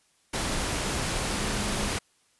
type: tone in noise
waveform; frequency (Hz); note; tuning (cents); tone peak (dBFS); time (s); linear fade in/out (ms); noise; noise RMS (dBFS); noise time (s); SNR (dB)
sine; 207.5; G#3; -1; -35; 1.29-1.89; 10; pink; -29; 0.33-1.99; -9
effects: white hiss -66 dBFS RMS until 2.39 s + resampled to 24000 Hz